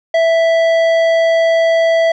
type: tone with tanh clipping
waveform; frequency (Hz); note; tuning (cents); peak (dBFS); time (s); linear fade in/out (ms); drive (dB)
sine; 659.3; E5; 0; -11; 0.14-2.12; 5; 12
effects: none